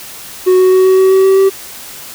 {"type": "tone with pitch steps", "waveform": "triangle", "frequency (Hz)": [368.9, 371.5, 374, 376.7, 379.3, 381.9, 384.6, 387.2], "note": ["F#4", "F#4", "F#4", "F#4", "F#4", "G4", "G4", "G4"], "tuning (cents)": [-5, 7, 19, 31, 43, -45, -33, -21], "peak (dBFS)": -3, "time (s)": [0.46, 1.5], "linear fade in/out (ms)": 20, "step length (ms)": 130, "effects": ["white hiss -30 dBFS RMS until 2.14 s"]}